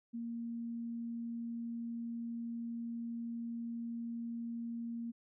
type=tone; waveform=sine; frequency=233.1 Hz; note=A#3; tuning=in tune; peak=-38 dBFS; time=0.13-5.12 s; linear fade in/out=20 ms; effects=none